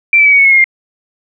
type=tone with pitch steps; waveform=sine; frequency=2349 / 2314 / 2279 / 2246 / 2212 / 2179 / 2147 / 2115 Hz; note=D7 / D7 / C#7 / C#7 / C#7 / C#7 / C7 / C7; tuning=0 / -26 / +47 / +22 / -4 / -30 / +44 / +18 cents; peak=-4 dBFS; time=0.13-0.642 s; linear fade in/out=2 ms; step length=64 ms; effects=none